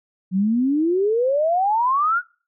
sine exponential sweep, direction up, 180.3 to 1480 Hz, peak -16 dBFS, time 0.31-2.22 s, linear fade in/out 50 ms, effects noise-tail reverb RT60 0.4 s tail -26 dB re dry

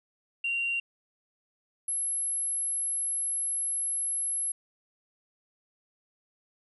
sine tone pair in turn, 2763 / 11052 Hz, F7 / F9, -19 / -19 cents, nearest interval 2 octaves, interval 2400 cents, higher second, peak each -26 / -27 dBFS, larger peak first, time 0.44-0.8 / 1.88-4.52 s, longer second, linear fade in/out 5 ms, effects tanh soft clip ceiling -22 dBFS

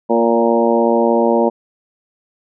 harmonic tone with a mistuned harmonic, 116.54 Hz, A#2, in tune, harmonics 2 / 3 / 4 / 5 / 6 / 7 / 8, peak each -17 / -18 / -17 / -17 / -23 / -23 / -21 dBFS, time 0.09-1.5 s, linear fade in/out 20 ms, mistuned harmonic 5, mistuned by -15 cents, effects none

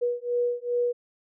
sine beating tone pair, 483.1 / 485.6 Hz, B4 / B4, -38 / -29 cents, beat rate 2.5 Hz, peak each -27 dBFS, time 0.01-0.93 s, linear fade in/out 20 ms, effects none

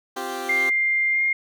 15% pulse chord, C suspended fourth, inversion none, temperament equal, 261.6 / 349.2 / 392 Hz, C4 / F4 / G4, 0 / 0 / 0 cents, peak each -29 / -28 / -24 dBFS, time 0.16-0.7 s, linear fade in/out 10 ms
sine tone with pitch glide, 2100 to 2124 Hz, C7 to C7, +6 to +25 cents, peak -18 dBFS, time 0.49-1.33 s, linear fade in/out 5 ms, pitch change +19 cents, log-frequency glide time 1.1-1.22 s
effects none

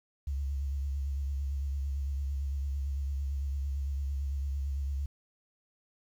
sine tone with vibrato, 69.3 Hz, C#2, in tune, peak -30 dBFS, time 0.27-5.06 s, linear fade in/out 5 ms, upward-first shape triangle, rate 8.9 Hz, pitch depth 66 cents each way, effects 10-bit

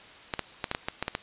clicks, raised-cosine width 0.3 ms, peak -12 dBFS, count 9, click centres 0.338 / 0.393 / 0.642 / 0.714 / 0.749 / 0.885 / 1.026 / 1.081 / 1.151 s, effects white hiss -49 dBFS RMS until 1.22 s + resampled to 8000 Hz

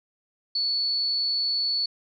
sine tone with amplitude modulation, 4435 Hz, C#8, in tune, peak -21 dBFS, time 0.55-1.86 s, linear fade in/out 5 ms, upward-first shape sine, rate 211 Hz, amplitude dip 35%, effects none

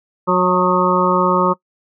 harmonic tone with a mistuned harmonic, 182.4 Hz, F#3, 24 cents flat, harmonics 1 / 2 / 3 / 5 / 6 / 7, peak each -19 / -19 / -19 / -19 / -19 / -19 dBFS, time 0.27-1.54 s, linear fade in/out 20 ms, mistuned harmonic 7, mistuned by -36 cents, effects noise-tail reverb RT60 0.1 s tail -22 dB re dry

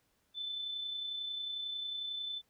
sine tone with amplitude modulation, 3520 Hz, A7, in tune, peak -35 dBFS, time 0.34-2.42 s, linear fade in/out 50 ms, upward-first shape sine, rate 31.1 Hz, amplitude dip 35%, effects pink hiss -75 dBFS RMS until 2.49 s

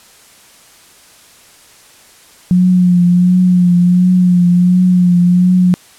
sine tone with vibrato, 179.1 Hz, F3, 44 cents sharp, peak -6 dBFS, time 2.51-5.74 s, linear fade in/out 0 ms, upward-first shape triangle, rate 1.4 Hz, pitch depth 38 cents each way, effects white hiss -43 dBFS RMS until 5.98 s + low-pass 11000 Hz 12 dB/octave

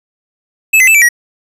square tone with pitch steps, 2607 / 2045 / 2635 / 2325 / 1909 Hz, E7 / C7 / E7 / D7 / A#6, -20 / -40 / -1 / -18 / +41 cents, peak -5 dBFS, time 0.73-1.09 s, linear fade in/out 10 ms, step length 72 ms, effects resampled to 32000 Hz

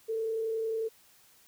sine tone with frequency modulation, 446.7 Hz, A4, 26 cents sharp, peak -29 dBFS, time 0.08-0.89 s, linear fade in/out 20 ms, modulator 31.1 Hz, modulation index 0.25, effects white hiss -61 dBFS RMS until 1.47 s

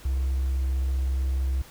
triangle tone with hard clipping, 65.8 Hz, C2, 10 cents sharp, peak -23 dBFS, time 0.05-1.62 s, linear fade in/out 5 ms, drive 4 dB, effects pink hiss -49 dBFS RMS until 1.7 s

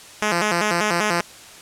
5% pulse tone with vibrato, 190.8 Hz, G3, 47 cents flat, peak -7 dBFS, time 0.22-1.21 s, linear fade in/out 2 ms, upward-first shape square, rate 5.1 Hz, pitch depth 180 cents each way, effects white hiss -42 dBFS RMS until 1.61 s + low-pass 9000 Hz 12 dB/octave

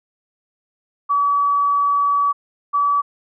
sine tone pair in turn, 1142 / 1147 Hz, D6 / D6, -49 / -41 cents, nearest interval unison, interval 8 cents, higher second, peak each -14 dBFS, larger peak neither, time 1.09-2.33 / 2.73-3.02 s, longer first, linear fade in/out 20 ms, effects none

